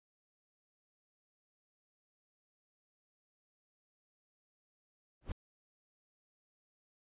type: noise with exponential growth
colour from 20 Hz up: brown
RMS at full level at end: -34 dBFS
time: 5.21-5.32 s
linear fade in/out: 5 ms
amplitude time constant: 23 ms
effects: resampled to 8000 Hz